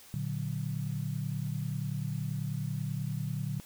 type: chord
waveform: sine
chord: Bb augmented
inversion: none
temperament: equal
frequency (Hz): 116.54 / 146.83 / 185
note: Bb2 / D3 / F#3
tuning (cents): 0 / 0 / 0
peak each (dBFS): -36 / -34 / -39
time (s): 0.14-3.6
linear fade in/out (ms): 0
effects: white hiss -54 dBFS RMS until 3.65 s